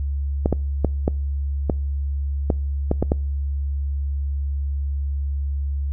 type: clicks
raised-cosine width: 2 ms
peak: -5 dBFS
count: 9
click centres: 0.459 / 0.527 / 0.847 / 1.079 / 1.698 / 2.502 / 2.914 / 3.026 / 3.119 s
effects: noise-tail reverb RT60 0.5 s tail -26 dB re dry + added 70 Hz sine -21 dBFS peak until 5.92 s